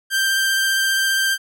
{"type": "tone with vibrato", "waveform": "sawtooth", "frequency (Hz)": 1574, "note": "G6", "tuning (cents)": 7, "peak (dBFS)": -13, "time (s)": [0.1, 1.38], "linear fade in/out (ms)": 50, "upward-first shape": "triangle", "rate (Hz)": 15, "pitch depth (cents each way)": 14, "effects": []}